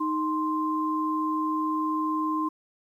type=tone pair together; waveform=sine; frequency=311.1 / 1046.5 Hz; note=D#4 / C6; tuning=0 / 0 cents; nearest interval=octave + major sixth; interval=2100 cents; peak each=-27 dBFS; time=0-2.49 s; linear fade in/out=10 ms; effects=10-bit